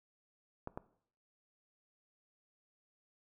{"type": "clicks", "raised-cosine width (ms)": 1, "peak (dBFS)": -26, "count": 2, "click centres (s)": [0.674, 0.775], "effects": ["noise-tail reverb RT60 0.6 s tail -18 dB re dry"]}